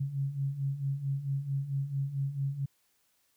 sine beating tone pair, 135.2 / 139.7 Hz, C#3 / C#3, -43 / +14 cents, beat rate 4.5 Hz, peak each -36 / -31 dBFS, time 0-2.66 s, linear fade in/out 10 ms, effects white hiss -72 dBFS RMS until 3.36 s

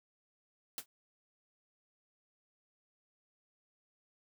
white noise with exponential decay, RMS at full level -35 dBFS, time 0.78-0.86 s, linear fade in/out 2 ms, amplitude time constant 16 ms, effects none

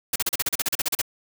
white noise bursts, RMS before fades -23 dBFS, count 14, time 0.13-1.017 s, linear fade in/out 5 ms, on 29 ms, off 37 ms, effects none

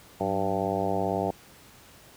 harmonic tone with a mistuned harmonic, 98 Hz, G2, in tune, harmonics 1 / 2 / 3 / 4 / 5 / 6 / 7 / 8 / 9, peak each -36 / -33 / -35 / -33 / -33 / -34 / -31 / -33 / -37 dBFS, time 0.2-1.31 s, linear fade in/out 5 ms, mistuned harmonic 2, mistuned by -89 cents, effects pink hiss -52 dBFS RMS until 2.16 s + high-pass 60 Hz 12 dB/octave

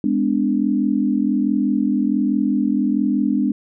sine chord, G# diminished, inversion none, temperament equal with one note detuned, 207.7 / 252.4 / 293.7 Hz, G#3 / B3 / D4, 0 / +38 / 0 cents, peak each -20 dBFS, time 0.04-3.52 s, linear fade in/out 2 ms, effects none

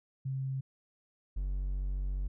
sine / triangle tone pair in turn, 133.5 / 47.2 Hz, C3 / F#1, +35 / +35 cents, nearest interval octave + tritone, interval 1800 cents, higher first, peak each -32 / -29 dBFS, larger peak second, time 0.25-0.61 / 1.36-2.28 s, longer second, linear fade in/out 10 ms, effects none

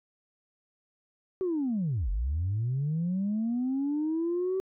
sine linear two-way sweep, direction down then up, 384 to 43.53 to 384 Hz, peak -25 dBFS, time 1.41-4.6 s, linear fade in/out 0 ms, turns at 2.1 s, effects tanh soft clip ceiling -23 dBFS

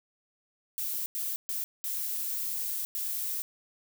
violet noise bursts at uneven times, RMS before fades -33 dBFS, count 5, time 0.78-1.06 / 1.15-1.36 / 1.49-1.64 / 1.84-2.85 / 2.95-3.42 s, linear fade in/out 0 ms, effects none

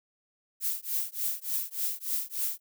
violet noise with tremolo, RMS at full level -28 dBFS, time 0.6-2.6 s, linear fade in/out 50 ms, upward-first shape triangle, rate 3.4 Hz, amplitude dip 100%, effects none

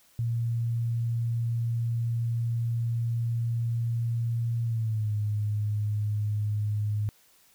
sine tone with pitch glide, 116.6 to 105.09 Hz, A#2 to G#2, +1 to +21 cents, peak -25 dBFS, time 0.19-7.09 s, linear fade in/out 0 ms, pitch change -180 cents, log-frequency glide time 4.64-5.13 s, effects white hiss -61 dBFS RMS until 7.54 s

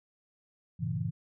sine chord, G diminished seventh, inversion none, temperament equal with one note detuned, 98 / 115.74 / 138.59 / 164.81 Hz, G2 / Bb2 / Db3 / Fb3, 0 / -12 / 0 / 0 cents, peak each -38 / -35 / -36 / -34 dBFS, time 0.79-1.11 s, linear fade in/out 20 ms, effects none

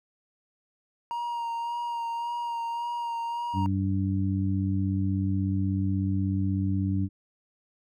triangle tone with vibrato, 940 Hz, A#5, 14 cents sharp, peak -27 dBFS, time 1.11-3.66 s, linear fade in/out 0 ms, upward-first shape sine, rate 1.8 Hz, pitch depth 21 cents each way
harmonic tone, 96.4 Hz, G2, 28 cents flat, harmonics 1 / 2 / 3, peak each -26 / -29 / -31 dBFS, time 3.53-7.09 s, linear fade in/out 50 ms
effects none

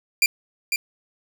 sawtooth tone with echo, 2383 Hz, D7, 25 cents sharp, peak -11 dBFS, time 0.22-0.26 s, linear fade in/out 2 ms, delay 500 ms, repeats 1, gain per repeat -6 dB, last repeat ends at 0.76 s, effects none

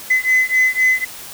sine beating tone pair, 2025 / 2028.9 Hz, B6 / B6, +43 / +46 cents, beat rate 3.9 Hz, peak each -14 dBFS, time 0.1-1.05 s, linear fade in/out 10 ms, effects tanh soft clip ceiling -8 dBFS + white hiss -34 dBFS RMS until 1.33 s

